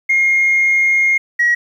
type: tone pair in turn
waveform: sine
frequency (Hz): 2137 / 1909.5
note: C7 / A#6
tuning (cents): +36 / +41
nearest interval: major second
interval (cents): 195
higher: first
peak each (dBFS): -9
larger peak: neither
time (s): 0.09-1.18 / 1.39-1.55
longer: first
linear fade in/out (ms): 10
effects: tanh soft clip ceiling -7 dBFS + 8-bit